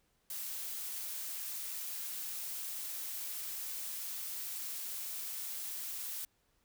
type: noise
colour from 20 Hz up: blue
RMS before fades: -41 dBFS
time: 0.3-6.25 s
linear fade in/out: 2 ms
effects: pink hiss -75 dBFS RMS until 6.64 s